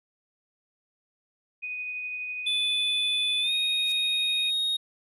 sine tone with tremolo, 2489 Hz, D#7, in tune, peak -30 dBFS, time 1.62-4.51 s, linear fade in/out 20 ms, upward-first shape triangle, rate 12 Hz, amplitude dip 25%
triangle tone with pitch glide, 3485 to 3735 Hz, A7 to A#7, -17 to +3 cents, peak -23 dBFS, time 2.46-4.77 s, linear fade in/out 10 ms, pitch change +120 cents, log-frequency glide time 3.41-3.52 s
blue noise with exponential growth, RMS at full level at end -39 dBFS, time 3.76-3.92 s, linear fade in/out 0 ms, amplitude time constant 34 ms
effects resampled to 32000 Hz

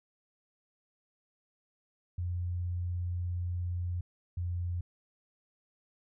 sine tone pair in turn, 88.3 / 87.8 Hz, F2 / F2, +20 / +10 cents, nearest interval unison, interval 10 cents, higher first, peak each -31 / -31 dBFS, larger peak neither, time 2.18-4.01 / 4.37-4.81 s, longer first, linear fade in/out 5 ms, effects none

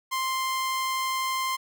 sawtooth tone, 1048 Hz, C6, 2 cents sharp, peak -22 dBFS, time 0.11-1.57 s, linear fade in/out 20 ms, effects none

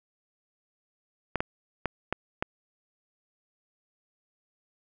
clicks, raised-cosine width 0.5 ms, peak -12 dBFS, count 5, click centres 1.357 / 1.405 / 1.857 / 2.126 / 2.425 s, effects none

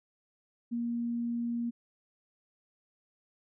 sine tone, 236 Hz, A#3, 22 cents sharp, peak -30 dBFS, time 0.71-1.71 s, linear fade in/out 20 ms, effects none

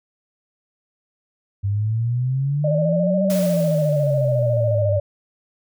sine exponential two-way sweep, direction up then down, 98 to 192.2 to 98 Hz, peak -18 dBFS, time 1.63-5 s, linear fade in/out 20 ms, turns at 3.25 s
sine tone with vibrato, 593 Hz, D5, 17 cents sharp, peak -19 dBFS, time 2.64-5 s, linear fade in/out 5 ms, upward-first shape square, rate 14 Hz, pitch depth 43 cents each way
white noise with exponential decay, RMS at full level -30 dBFS, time 3.3-4.82 s, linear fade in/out 0 ms, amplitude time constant 330 ms
effects none

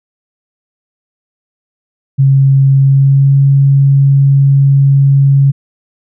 sine tone with pitch glide, 136.2 to 138.26 Hz, C#3 to C#3, -30 to -4 cents, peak -4 dBFS, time 2.18-5.52 s, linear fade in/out 20 ms, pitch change +26 cents, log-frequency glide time 2.78-3.37 s, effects none

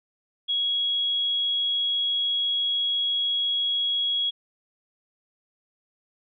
sine tone, 3322 Hz, G#7, in tune, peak -22 dBFS, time 0.48-4.31 s, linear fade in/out 20 ms, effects none

